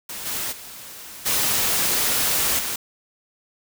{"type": "noise with level steps", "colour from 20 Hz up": "white", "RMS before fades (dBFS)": [-33, -27, -39, -21, -27], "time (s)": [0.09, 2.76], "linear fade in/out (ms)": 5, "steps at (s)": [0.25, 0.51, 1.25, 2.58], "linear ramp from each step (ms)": 20, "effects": []}